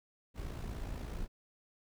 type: noise with amplitude modulation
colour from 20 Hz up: brown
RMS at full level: -38 dBFS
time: 0.34-1.28 s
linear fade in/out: 50 ms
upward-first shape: sine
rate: 56.8 Hz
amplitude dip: 55%
effects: none